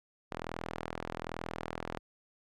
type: tone with band-pass filter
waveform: sawtooth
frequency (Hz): 41.2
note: E1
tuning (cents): 0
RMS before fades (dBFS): -41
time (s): 0.31-1.99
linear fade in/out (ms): 10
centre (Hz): 970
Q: 0.53
effects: none